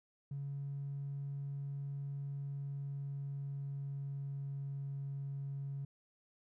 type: tone with pitch glide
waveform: triangle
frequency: 140.2 to 138.91 Hz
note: C#3 to C#3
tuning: +20 to +4 cents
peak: -35 dBFS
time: 0.31-5.85 s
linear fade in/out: 5 ms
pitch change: -16 cents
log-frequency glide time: 2.42-4.91 s
effects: tanh soft clip ceiling -36 dBFS